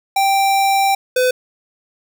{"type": "tone pair in turn", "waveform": "square", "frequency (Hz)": [784, 505], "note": ["G5", "B4"], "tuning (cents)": [0, 39], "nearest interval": "minor sixth", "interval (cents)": 761, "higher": "first", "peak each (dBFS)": -13, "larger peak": "neither", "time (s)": [[0.16, 0.95], [1.16, 1.31]], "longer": "first", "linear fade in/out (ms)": 5, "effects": []}